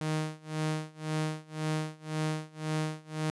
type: tone with tremolo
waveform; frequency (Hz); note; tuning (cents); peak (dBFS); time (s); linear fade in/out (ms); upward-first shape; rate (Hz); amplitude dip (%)
sawtooth; 155.56; D#3; 0; -24; 0.01-3.3; 0; sine; 1.9; 95
effects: resampled to 24000 Hz